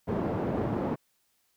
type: band-pass noise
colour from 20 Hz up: pink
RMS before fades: -30 dBFS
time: 0.07-0.96 s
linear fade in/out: 20 ms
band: 140 to 640 Hz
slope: 12 dB/octave
effects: white hiss -72 dBFS RMS until 1.56 s